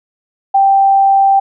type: tone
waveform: sine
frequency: 784 Hz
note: G5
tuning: in tune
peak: -6 dBFS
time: 0.54-1.4 s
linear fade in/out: 10 ms
effects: none